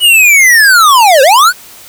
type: linear two-way sweep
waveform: square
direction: down then up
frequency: 2966 to 504 to 1543 Hz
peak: -3 dBFS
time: 0-1.53 s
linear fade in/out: 50 ms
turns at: 1.22 s
effects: white hiss -34 dBFS RMS until 1.88 s